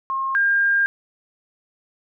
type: tone pair in turn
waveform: sine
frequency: 1072 / 1606.2 Hz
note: C6 / G6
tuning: +42 / +42 cents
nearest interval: perfect fifth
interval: 700 cents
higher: second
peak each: -21 / -15 dBFS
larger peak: second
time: 0.1-0.35 / 0.35-0.86 s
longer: second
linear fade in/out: 0 ms
effects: none